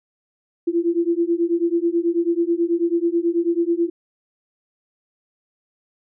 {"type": "beating tone pair", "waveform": "sine", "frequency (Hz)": [335.6, 344.8], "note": ["E4", "F4"], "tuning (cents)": [31, -22], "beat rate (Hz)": 9.2, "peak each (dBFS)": -20, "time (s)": [0.67, 3.9], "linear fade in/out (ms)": 10, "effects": []}